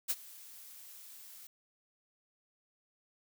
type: noise with ADSR envelope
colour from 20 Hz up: blue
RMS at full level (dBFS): -31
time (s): 0.08-1.47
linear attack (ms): 23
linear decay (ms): 44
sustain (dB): -21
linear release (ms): 4
effects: none